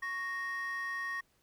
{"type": "tone pair together", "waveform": "triangle", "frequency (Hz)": [1107.2, 1862], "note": ["C#6", "A#6"], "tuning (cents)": [-2, -2], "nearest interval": "major sixth", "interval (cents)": 900, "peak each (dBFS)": [-38, -33], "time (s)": [0.02, 1.21], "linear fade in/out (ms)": 10, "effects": ["tanh soft clip ceiling -29 dBFS", "pink hiss -72 dBFS RMS until 1.42 s"]}